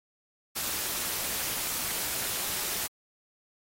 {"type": "noise with amplitude modulation", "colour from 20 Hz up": "white", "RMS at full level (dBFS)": -29, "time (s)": [0.55, 2.88], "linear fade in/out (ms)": 20, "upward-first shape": "sine", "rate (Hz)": 233, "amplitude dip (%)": 65, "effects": ["AAC 48 kbps"]}